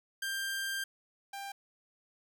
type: tone pair in turn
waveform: sawtooth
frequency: 1586 / 793 Hz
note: G6 / G5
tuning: +20 / +20 cents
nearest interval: octave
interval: 1200 cents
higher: first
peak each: -30 / -36 dBFS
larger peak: first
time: 0.22-0.84 / 1.33-1.52 s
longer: first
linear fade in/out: 5 ms
effects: none